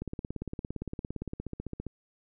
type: two click trains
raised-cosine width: 3 ms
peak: -22 / -23 dBFS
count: 24 / 8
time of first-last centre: 0.02-1.334 / 1.4-1.867 s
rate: 17.5 / 15 Hz
effects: none